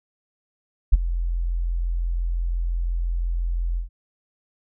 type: tone with ADSR envelope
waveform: sine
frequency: 42.89 Hz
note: F1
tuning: 31 cents flat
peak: -6 dBFS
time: 0.92-3.89 s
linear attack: 17 ms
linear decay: 23 ms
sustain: -15 dB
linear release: 120 ms
effects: none